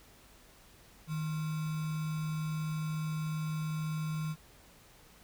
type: tone with sample-and-hold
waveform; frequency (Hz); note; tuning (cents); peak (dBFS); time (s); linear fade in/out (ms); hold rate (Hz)
sine; 156.7; D#3; +13; -32; 1.07-4.36; 50; 1225
effects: added 50 Hz sine -66 dBFS peak until 5.23 s + pink hiss -59 dBFS RMS until 5.23 s